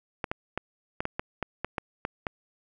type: clicks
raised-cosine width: 0.5 ms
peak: -14 dBFS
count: 11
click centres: 0.242 / 0.315 / 0.576 / 1.005 / 1.054 / 1.195 / 1.427 / 1.646 / 1.782 / 2.051 / 2.268 s
effects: none